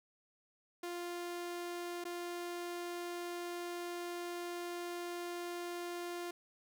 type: tone with dropouts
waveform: sawtooth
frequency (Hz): 349.2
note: F4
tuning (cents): 0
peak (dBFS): -36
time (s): 0.83-6.31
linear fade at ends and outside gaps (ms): 5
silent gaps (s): 2.041-2.051
effects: none